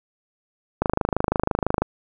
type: click train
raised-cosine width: 1 ms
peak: -5 dBFS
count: 27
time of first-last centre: 0.82-1.82 s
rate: 26 Hz
effects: none